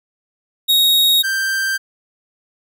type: tone pair in turn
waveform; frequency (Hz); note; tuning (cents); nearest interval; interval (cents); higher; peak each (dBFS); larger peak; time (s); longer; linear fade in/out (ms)
45% pulse; 3764 / 1571.2; A#7 / G6; +16 / +4; octave + minor third; 1512; first; -11 / -17; first; 0.68-1.23 / 1.23-1.78; neither; 20
effects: none